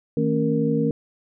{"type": "tone cluster", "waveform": "sine", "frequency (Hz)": [157.8, 223.9, 275.3, 465.8], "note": ["D#3", "A3", "C#4", "A#4"], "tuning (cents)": [25, 30, -12, -1], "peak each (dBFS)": -24, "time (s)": [0.17, 0.91], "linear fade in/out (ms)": 2, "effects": []}